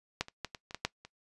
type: clicks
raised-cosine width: 0.2 ms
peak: -13 / -29 / -18 / -25 / -28 / -19 / -12 / -30 dBFS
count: 8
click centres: 0.21 / 0.284 / 0.447 / 0.548 / 0.709 / 0.746 / 0.85 / 1.05 s
effects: noise-tail reverb RT60 0.1 s tail -19 dB re dry + resampled to 24000 Hz